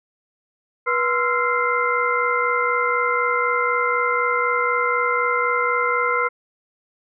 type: tone cluster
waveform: sine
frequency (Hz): 487.3 / 1037 / 1328 / 1392 / 2085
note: B4 / C6 / E6 / F6 / C7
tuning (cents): -23 / -16 / +12 / -6 / -7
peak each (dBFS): -24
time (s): 0.86-6.29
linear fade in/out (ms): 20
effects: none